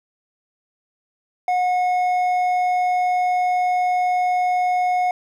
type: tone with hard clipping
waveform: sine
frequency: 726 Hz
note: F#5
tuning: 33 cents flat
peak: -18 dBFS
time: 1.48-5.11 s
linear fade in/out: 2 ms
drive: 5 dB
effects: none